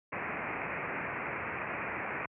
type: low-pass noise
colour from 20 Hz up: white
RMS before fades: -37 dBFS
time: 0.12-2.26 s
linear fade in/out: 5 ms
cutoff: 2500 Hz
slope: 96 dB/octave
effects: high-pass 100 Hz 12 dB/octave